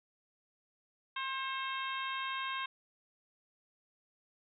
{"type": "harmonic tone with a mistuned harmonic", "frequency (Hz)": 532, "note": "C5", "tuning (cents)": 29, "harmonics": [2, 3, 4, 5, 6, 7], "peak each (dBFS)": [-38, -42, -45, -44, -45, -46], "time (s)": [1.16, 2.66], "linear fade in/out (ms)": 5, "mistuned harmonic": 4, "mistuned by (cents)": 28, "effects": []}